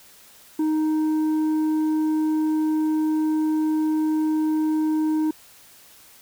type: tone with tanh clipping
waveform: sine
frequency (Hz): 311.1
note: D#4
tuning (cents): 0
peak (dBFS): -20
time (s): 0.59-5.31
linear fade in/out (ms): 5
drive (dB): 5
effects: white hiss -50 dBFS RMS until 6.21 s